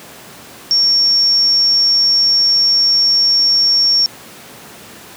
sine tone, 5500 Hz, F8, 27 cents flat, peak -9 dBFS, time 0.71-4.06 s, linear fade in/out 0 ms, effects pink hiss -36 dBFS RMS until 5.16 s + high-pass 150 Hz 12 dB/octave

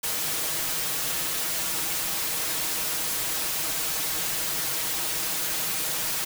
white noise with comb filter, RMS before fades -28 dBFS, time 0.03-6.25 s, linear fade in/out 10 ms, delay 6.3 ms, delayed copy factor +0.7, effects none

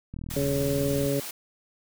click train, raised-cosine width 5 ms, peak -25 dBFS, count 38, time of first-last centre 0.14-1.06 s, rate 40.2 Hz
white high-pass noise, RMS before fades -37 dBFS, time 0.3-1.31 s, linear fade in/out 5 ms, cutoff 200 Hz, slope 12 dB/octave
harmonic tone, 139.9 Hz, C#3, 16 cents sharp, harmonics 1 / 2 / 3 / 4, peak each -29 / -29 / -29 / -29 dBFS, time 0.36-1.2 s, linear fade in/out 5 ms
effects none

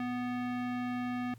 square tone with low-pass filter, 246.9 Hz, B3, in tune, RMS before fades -35 dBFS, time 0-1.34 s, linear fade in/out 2 ms, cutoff 2300 Hz, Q 1.3, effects added 116 Hz sine -50 dBFS peak until 1.38 s + pink hiss -65 dBFS RMS until 1.38 s

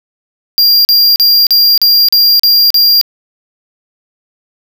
square tone bursts, 4778 Hz, D8, 29 cents sharp, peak -5 dBFS, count 8, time 0.58-3.013 s, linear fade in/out 0 ms, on 270 ms, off 39 ms, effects 7-bit

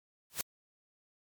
white noise with exponential growth, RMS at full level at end -29 dBFS, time 0.3-0.41 s, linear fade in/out 1 ms, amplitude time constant 23 ms, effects MP3 96 kbps

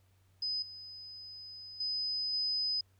sine tone with level steps, 5020 Hz, D#8, 15 cents sharp, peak -32 / -45 / -32 / -30 dBFS, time 0.42-2.81 s, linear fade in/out 5 ms, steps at 0.62 / 1.8 / 2.33 s, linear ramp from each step 5 ms, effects added 94 Hz sine -65 dBFS peak until 2.99 s + pink hiss -74 dBFS RMS until 2.99 s

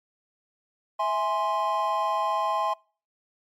triangle chord, E augmented, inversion none, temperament equal with one note detuned, 653.6 / 830.6 / 1046.5 Hz, E5 / G#5 / B#5, -15 / 0 / 0 cents, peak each -28 / -26 / -24 dBFS, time 0.99-2.74 s, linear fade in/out 10 ms, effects noise-tail reverb RT60 0.4 s tail -25 dB re dry + MP3 64 kbps

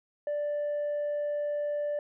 sine tone, 587.3 Hz, D5, in tune, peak -26 dBFS, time 0.27-1.99 s, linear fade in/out 2 ms, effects tanh soft clip ceiling -27 dBFS

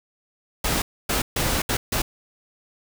pink noise bursts at uneven times, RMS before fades -23 dBFS, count 5, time 0.64-0.82 / 1.09-1.22 / 1.36-1.62 / 1.69-1.77 / 1.92-2.02 s, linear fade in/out 5 ms, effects none

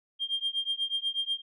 sine tone with tremolo, 3200 Hz, G7, 35 cents sharp, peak -23 dBFS, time 0.19-1.42 s, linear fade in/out 50 ms, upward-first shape triangle, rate 8.2 Hz, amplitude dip 100%, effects tanh soft clip ceiling -22 dBFS

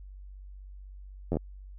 slowing click train, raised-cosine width 2 ms, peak -16 dBFS, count 5, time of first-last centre 1.32-1.37 s, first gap 11 ms, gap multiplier 1.08, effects added 48 Hz sine -43 dBFS peak until 1.78 s

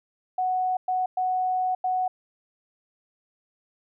sine tone bursts at uneven times, 740 Hz, F#5, in tune, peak -22 dBFS, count 4, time 0.38-0.77 / 0.88-1.06 / 1.17-1.75 / 1.84-2.08 s, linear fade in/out 5 ms, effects none

